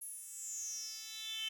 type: tone with high-pass filter sweep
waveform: 10% pulse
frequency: 439.6 Hz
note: A4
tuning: 2 cents flat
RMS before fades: -44 dBFS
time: 0.01-1.49 s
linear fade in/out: 10 ms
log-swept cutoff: 11000 to 3000 Hz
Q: 9
effects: none